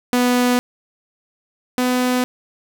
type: tone pair in turn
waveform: sawtooth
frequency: 246.9 / 250.6 Hz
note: B3 / B3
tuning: 0 / +25 cents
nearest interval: unison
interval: 25 cents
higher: second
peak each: -10 / -12 dBFS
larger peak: first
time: 0.13-0.59 / 1.78-2.24 s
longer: neither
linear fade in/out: 0 ms
effects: 8-bit